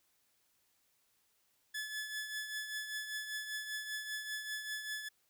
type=tone with tremolo; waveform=sawtooth; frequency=1720 Hz; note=A6; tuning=40 cents flat; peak=-33 dBFS; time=1.74-5.09 s; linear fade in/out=10 ms; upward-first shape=triangle; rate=5.1 Hz; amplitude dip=60%; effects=white hiss -75 dBFS RMS until 5.29 s